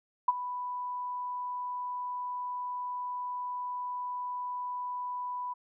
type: tone with ADSR envelope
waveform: sine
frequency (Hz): 990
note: B5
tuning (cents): +4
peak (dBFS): -18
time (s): 0.28-5.54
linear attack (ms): 6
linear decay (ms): 29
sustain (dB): -15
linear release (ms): 16
effects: none